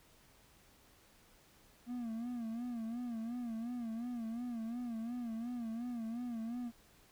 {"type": "tone with vibrato", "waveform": "triangle", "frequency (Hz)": 234.4, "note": "A#3", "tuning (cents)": 10, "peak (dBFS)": -36, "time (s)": [1.86, 6.72], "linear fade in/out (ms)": 50, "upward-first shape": "sine", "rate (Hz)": 2.8, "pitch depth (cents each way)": 91, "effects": ["pink hiss -65 dBFS RMS until 7.11 s"]}